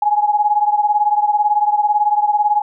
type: beating tone pair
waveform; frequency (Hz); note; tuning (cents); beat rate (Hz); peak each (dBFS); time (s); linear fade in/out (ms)
sine; 830.6 / 848.6; G#5 / G#5; 0 / +37; 18; -14 / -17; 0.02-2.62; 5
effects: none